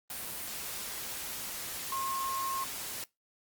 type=tone in noise; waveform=sine; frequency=1072 Hz; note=C6; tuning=42 cents sharp; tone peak=-32 dBFS; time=1.92-2.64 s; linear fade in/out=2 ms; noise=white; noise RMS=-39 dBFS; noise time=0.1-3.04 s; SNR=+4 dB; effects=noise-tail reverb RT60 0.2 s tail -22 dB re dry + Opus 32 kbps